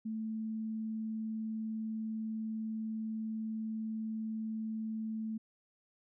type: tone with vibrato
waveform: sine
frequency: 220 Hz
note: A3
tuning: in tune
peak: -35 dBFS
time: 0.05-5.38 s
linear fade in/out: 10 ms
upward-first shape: sine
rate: 20 Hz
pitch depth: 13 cents each way
effects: none